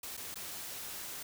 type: noise with dropouts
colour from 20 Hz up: white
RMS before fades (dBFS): -43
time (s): 0.03-1.23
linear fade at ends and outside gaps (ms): 5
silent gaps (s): 0.169-0.174 / 0.344-0.356
effects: none